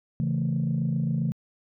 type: chord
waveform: sine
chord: A major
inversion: first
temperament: just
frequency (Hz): 137.5 / 165 / 220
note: C#3 / E3 / A3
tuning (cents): -14 / +2 / 0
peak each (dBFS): -26 / -26 / -29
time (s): 0.2-1.32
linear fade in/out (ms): 0
effects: tanh soft clip ceiling -17 dBFS